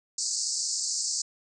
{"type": "band-pass noise", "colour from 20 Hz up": "white", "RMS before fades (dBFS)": -30, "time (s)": [0.18, 1.22], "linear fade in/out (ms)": 5, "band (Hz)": [4400, 8200], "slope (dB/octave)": 96, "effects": []}